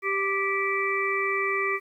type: harmonic tone with a mistuned harmonic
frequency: 392 Hz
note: G4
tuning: in tune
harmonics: 1 / 3 / 5 / 6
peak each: -29 / -29 / -29 / -29 dBFS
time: 0.02-1.8 s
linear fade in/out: 50 ms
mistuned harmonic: 6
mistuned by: -20 cents
effects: 10-bit